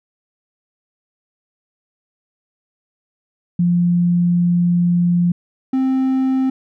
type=tone pair in turn; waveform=sine / triangle; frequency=174.61 / 262.8 Hz; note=F3 / C4; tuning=0 / +8 cents; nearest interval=perfect fifth; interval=708 cents; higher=second; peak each=-12 dBFS; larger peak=neither; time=3.59-5.32 / 5.73-6.5 s; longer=first; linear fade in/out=5 ms; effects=none